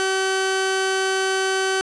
sawtooth tone pair together, 381.8 / 763.6 Hz, G4 / G5, -46 / -46 cents, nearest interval octave, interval 1200 cents, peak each -17 dBFS, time 0-1.81 s, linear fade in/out 0 ms, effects resampled to 22050 Hz + 7-bit

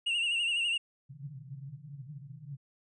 triangle tone with vibrato, 2789 Hz, F7, 3 cents flat, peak -26 dBFS, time 0.06-0.78 s, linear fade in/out 10 ms, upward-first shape sine, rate 12 Hz, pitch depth 65 cents each way
white band-pass noise, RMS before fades -45 dBFS, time 1.09-2.57 s, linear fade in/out 20 ms, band 130 to 150 Hz, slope 96 dB/octave
effects resampled to 24000 Hz

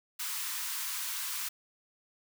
white high-pass noise, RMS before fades -36 dBFS, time 0.19-1.49 s, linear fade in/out 10 ms, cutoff 900 Hz, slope 96 dB/octave, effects none

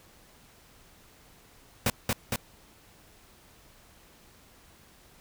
pink noise with echo, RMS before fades -25 dBFS, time 1.86-1.9 s, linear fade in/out 2 ms, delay 230 ms, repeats 2, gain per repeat -2 dB, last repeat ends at 2.36 s, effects pink hiss -57 dBFS RMS until 5.2 s

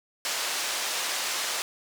white band-pass noise, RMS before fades -30 dBFS, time 0.25-1.62 s, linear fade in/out 0 ms, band 490 to 6800 Hz, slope 12 dB/octave, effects none

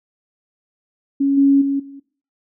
sine tone with level steps, 277.2 Hz, C#4, in tune, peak -13 / -9 / -16 / -34 dBFS, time 1.2-2 s, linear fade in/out 10 ms, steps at 1.37 / 1.61 / 1.79 s, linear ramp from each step 10 ms, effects noise-tail reverb RT60 0.4 s tail -17 dB re dry

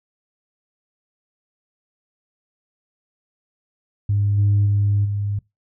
sine tone with level steps, 101.8 Hz, G#2, 34 cents flat, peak -15 / -12 / -14 / -20 dBFS, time 4.09-5.39 s, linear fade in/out 5 ms, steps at 4.37 / 4.65 / 5.04 s, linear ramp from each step 20 ms, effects noise-tail reverb RT60 0.2 s tail -23 dB re dry + tanh soft clip ceiling -11 dBFS

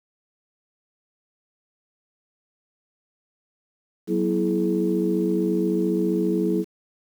sine tone cluster, 186 / 240.6 / 329 / 424.7 Hz, F#3 / B3 / E4 / G#4, +9 / -45 / -3 / +39 cents, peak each -24 / -29 / -23 / -25 dBFS, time 4.07-6.65 s, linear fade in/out 50 ms, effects tanh soft clip ceiling -9 dBFS + 8-bit

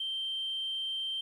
sine tone, 3136 Hz, G7, in tune, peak -31 dBFS, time 0-1.21 s, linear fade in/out 5 ms, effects tanh soft clip ceiling -28 dBFS + 11-bit

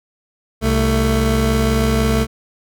25% pulse tone pair together, 66.1 / 222.3 Hz, C2 / A3, +18 / +18 cents, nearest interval octave + major sixth, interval 2100 cents, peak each -13 dBFS, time 0.61-2.27 s, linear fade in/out 50 ms, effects none

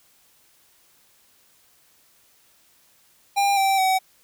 square tone with pitch steps, 800 / 778.1 / 756.8 Hz, G5 / G5 / F#5, +35 / -13 / +39 cents, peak -18 dBFS, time 3.36-3.99 s, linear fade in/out 20 ms, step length 210 ms, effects white hiss -59 dBFS RMS until 4.23 s

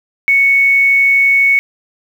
sine tone with quantisation, 2217 Hz, C#7, in tune, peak -7 dBFS, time 0.28-1.59 s, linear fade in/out 0 ms, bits 6, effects none

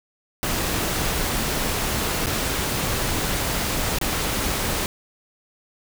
pink noise with dropouts, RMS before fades -24 dBFS, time 0.43-4.86 s, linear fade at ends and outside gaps 0 ms, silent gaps 2.26-2.268 / 3.986-4.013 s, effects none

